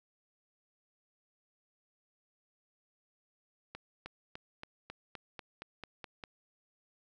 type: accelerating click train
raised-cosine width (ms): 0.3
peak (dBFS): -27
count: 11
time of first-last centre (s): 3.75-6.238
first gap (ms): 310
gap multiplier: 0.95
effects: none

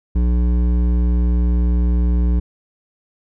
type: tone with hard clipping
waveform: sine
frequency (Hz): 59.9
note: A#1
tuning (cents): +48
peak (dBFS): -15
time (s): 0.15-2.4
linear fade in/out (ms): 10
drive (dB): 11
effects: none

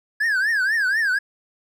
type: tone with vibrato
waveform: triangle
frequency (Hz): 1658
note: G#6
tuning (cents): -3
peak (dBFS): -16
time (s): 0.2-1.19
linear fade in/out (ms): 10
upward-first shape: triangle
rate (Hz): 4.1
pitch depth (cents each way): 220
effects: none

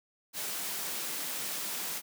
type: high-pass noise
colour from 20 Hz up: white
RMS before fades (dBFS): -36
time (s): 0.33-2.02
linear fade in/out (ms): 50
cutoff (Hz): 140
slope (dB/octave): 48
effects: none

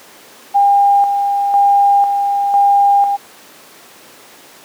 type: tone with tremolo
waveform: sine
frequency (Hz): 804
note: G5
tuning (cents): +44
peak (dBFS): -7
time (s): 0.54-3.17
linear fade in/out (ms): 20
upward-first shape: square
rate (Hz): 1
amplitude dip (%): 45
effects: pink hiss -40 dBFS RMS until 4.64 s + high-pass 300 Hz 12 dB/octave

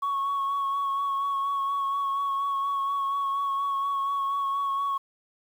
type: tone with vibrato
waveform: sine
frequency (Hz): 1108.7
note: C#6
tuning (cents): 0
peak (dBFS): -23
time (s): 0.02-4.98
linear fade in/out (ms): 10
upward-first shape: sine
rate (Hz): 4.2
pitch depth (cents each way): 21
effects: tanh soft clip ceiling -22 dBFS + 9-bit

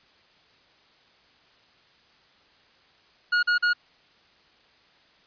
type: tone bursts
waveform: 45% pulse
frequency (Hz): 1441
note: F#6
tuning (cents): -46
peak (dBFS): -19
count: 3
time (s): 3.32-3.734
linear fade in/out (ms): 10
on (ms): 110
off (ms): 42
effects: white hiss -59 dBFS RMS until 5.26 s + resampled to 11025 Hz

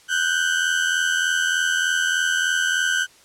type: tone pair together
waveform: 35% pulse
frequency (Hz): 1480 / 1563.3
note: F#6 / G6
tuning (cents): 0 / -5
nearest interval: minor second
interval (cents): 95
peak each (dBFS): -20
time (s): 0.08-3.07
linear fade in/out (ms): 50
effects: white hiss -52 dBFS RMS until 3.24 s + low-pass 9000 Hz 12 dB/octave

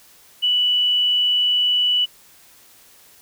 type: tone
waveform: sine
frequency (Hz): 2960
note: F#7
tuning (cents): 0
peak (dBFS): -15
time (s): 0.42-2.06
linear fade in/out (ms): 20
effects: white hiss -50 dBFS RMS until 3.21 s

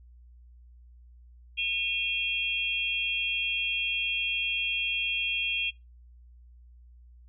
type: tone cluster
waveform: sine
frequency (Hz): 2459 / 2707 / 3257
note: D#7 / E7 / G#7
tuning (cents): -21 / +45 / -34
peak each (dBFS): -31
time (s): 1.57-5.71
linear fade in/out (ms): 20
effects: noise-tail reverb RT60 0.2 s tail -21 dB re dry + added 60 Hz sine -50 dBFS peak until 7.28 s

